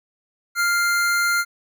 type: tone pair together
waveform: square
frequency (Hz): 1397.8 / 2090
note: F6 / C7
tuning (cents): +1 / -2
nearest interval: perfect fifth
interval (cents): 697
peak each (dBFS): -19 / -26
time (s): 0.55-1.45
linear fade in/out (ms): 50
effects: none